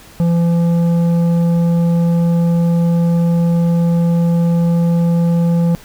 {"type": "tone with tanh clipping", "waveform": "sine", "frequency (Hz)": 169.8, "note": "F3", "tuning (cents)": -48, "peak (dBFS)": -12, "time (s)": [0.2, 5.75], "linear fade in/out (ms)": 0, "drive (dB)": 9, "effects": ["pink hiss -41 dBFS RMS until 5.84 s"]}